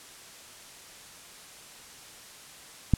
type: click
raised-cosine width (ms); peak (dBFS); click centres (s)
5; -7; 2.937
effects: white hiss -48 dBFS RMS until 2.97 s + low-pass 10000 Hz 12 dB/octave